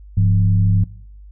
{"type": "tone with frequency modulation", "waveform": "sine", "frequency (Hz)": 100.9, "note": "G#2", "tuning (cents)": -49, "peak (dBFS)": -11, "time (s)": [0.17, 0.84], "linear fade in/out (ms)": 5, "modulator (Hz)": 71.9, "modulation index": 0.65, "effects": ["noise-tail reverb RT60 0.7 s tail -23 dB re dry", "added 50 Hz sine -37 dBFS peak until 1.31 s"]}